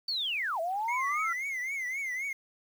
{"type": "linear two-way sweep", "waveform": "sine", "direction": "down then up", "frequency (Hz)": [4598, 637, 1388], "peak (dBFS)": -29, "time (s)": [0.08, 1.33], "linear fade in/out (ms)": 5, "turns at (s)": 0.6}
{"type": "tone with vibrato", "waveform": "triangle", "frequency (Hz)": 2100, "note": "C7", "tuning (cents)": 6, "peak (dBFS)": -30, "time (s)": [0.88, 2.33], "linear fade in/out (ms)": 5, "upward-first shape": "triangle", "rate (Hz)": 3.8, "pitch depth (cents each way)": 140}
{"effects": ["9-bit"]}